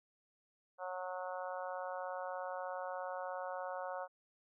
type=harmonic tone; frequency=183.2 Hz; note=F#3; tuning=17 cents flat; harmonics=3 / 4 / 5 / 6 / 7 / 8; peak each=-43 / -45 / -47 / -49 / -50 / -51 dBFS; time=0.78-4.08 s; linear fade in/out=50 ms; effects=none